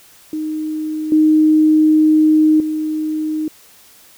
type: tone with level steps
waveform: sine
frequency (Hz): 310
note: D#4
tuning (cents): -6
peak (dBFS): -19 / -8 / -17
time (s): 0.33-3.48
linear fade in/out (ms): 2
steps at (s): 1.12 / 2.6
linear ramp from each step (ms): 2
effects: white hiss -46 dBFS RMS until 4.17 s